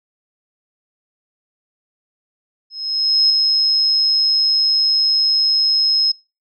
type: tone with ADSR envelope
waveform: sine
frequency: 5150 Hz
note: E8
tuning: 41 cents flat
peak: -9 dBFS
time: 2.7-6.12 s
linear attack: 600 ms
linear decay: 3 ms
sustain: -3 dB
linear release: 8 ms
effects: noise-tail reverb RT60 0.3 s tail -26 dB re dry